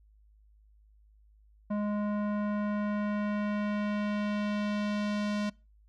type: tone with low-pass filter sweep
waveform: square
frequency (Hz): 207.7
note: G#3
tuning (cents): 0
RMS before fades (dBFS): -31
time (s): 1.7-5.5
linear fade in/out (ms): 10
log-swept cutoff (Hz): 1000 to 5200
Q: 1
effects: noise-tail reverb RT60 0.3 s tail -24 dB re dry + added 52 Hz sine -58 dBFS peak until 5.88 s